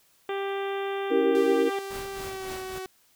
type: harmonic tone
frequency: 394.2 Hz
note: G4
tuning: 10 cents sharp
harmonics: 1 / 2 / 3 / 4 / 5 / 6 / 7 / 8 / 9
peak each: -29 / -35 / -39 / -41 / -43 / -45 / -46 / -47 / -48 dBFS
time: 0.29-1.79 s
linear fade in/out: 2 ms
type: chord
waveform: sine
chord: C# diminished seventh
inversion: none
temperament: equal with one note detuned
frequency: 277.2 / 329.6 / 385 / 466.2 Hz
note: C#4 / E4 / G4 / Bb4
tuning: 0 / 0 / -31 / 0 cents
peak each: -28 / -28 / -26 / -23 dBFS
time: 1.1-1.7 s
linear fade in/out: 20 ms
type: tone with pitch glide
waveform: sawtooth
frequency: 392 to 376 Hz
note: G4 to F#4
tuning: 0 to +28 cents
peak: -30 dBFS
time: 1.35-2.86 s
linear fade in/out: 0 ms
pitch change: -72 cents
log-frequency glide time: 2.13-2.54 s
type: noise with tremolo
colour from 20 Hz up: pink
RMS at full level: -39 dBFS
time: 1.9-2.79 s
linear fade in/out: 10 ms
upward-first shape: triangle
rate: 3.6 Hz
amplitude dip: 80%
effects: white hiss -63 dBFS RMS until 3.15 s